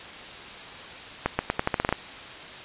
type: accelerating click train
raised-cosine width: 0.5 ms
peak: -7 dBFS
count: 10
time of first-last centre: 1.26-1.926 s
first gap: 130 ms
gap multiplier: 0.85
effects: white hiss -40 dBFS RMS until 2.64 s + resampled to 8000 Hz